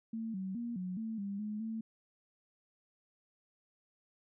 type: tone with pitch steps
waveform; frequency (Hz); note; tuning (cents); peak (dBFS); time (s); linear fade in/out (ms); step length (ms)
sine; 224.9 / 189.6 / 236.2 / 183 / 222.7 / 199.4 / 211.6 / 222.9; A3 / F#3 / A#3 / F#3 / A3 / G3 / G#3 / A3; +38 / +43 / +23 / -19 / +21 / +30 / +33 / +23; -36; 0.13-1.81; 5; 210
effects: none